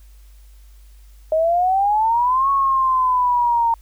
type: exponential two-way sweep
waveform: sine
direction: up then down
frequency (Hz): 622.3 to 1108.7 to 917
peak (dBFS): -14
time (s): 1.32-3.74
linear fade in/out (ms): 2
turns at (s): 2.5
effects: added 50 Hz sine -42 dBFS peak until 3.81 s + white hiss -58 dBFS RMS until 3.81 s